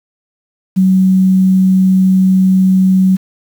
sine tone with quantisation, 188.1 Hz, F#3, 29 cents sharp, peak -6 dBFS, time 0.76-3.17 s, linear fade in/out 20 ms, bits 6, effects none

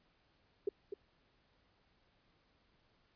sine tone with echo, 401.4 Hz, G4, 41 cents sharp, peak -30 dBFS, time 0.67-0.69 s, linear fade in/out 5 ms, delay 250 ms, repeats 1, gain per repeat -8 dB, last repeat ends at 0.94 s, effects pink hiss -73 dBFS RMS until 3.15 s + resampled to 11025 Hz

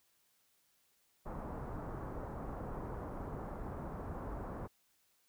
pink low-pass noise, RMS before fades -43 dBFS, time 1.25-4.68 s, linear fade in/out 20 ms, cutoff 1200 Hz, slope 24 dB/octave, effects white hiss -74 dBFS RMS until 5.28 s

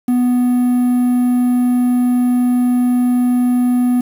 triangle tone with quantisation, 246.9 Hz, B3, in tune, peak -9 dBFS, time 0.08-4.01 s, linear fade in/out 5 ms, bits 6, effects none

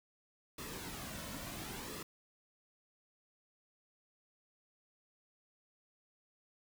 pink noise with flanger, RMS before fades -45 dBFS, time 0.58-2.03 s, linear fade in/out 5 ms, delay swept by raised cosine 1.3 to 2.5 ms, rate 0.7 Hz, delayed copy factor -0.55, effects none

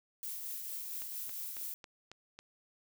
violet noise with tremolo, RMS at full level -40 dBFS, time 0.23-1.74 s, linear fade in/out 0 ms, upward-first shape triangle, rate 4.4 Hz, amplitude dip 35%
click train, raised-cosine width 0.2 ms, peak -31 dBFS, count 6, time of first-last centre 1.02-2.39 s, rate 3.65 Hz
effects none

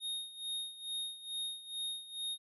square tone with tremolo, 3714 Hz, A#7, 7 cents flat, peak -36 dBFS, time 0-2.38 s, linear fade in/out 50 ms, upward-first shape sine, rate 2.3 Hz, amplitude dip 80%, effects resampled to 32000 Hz

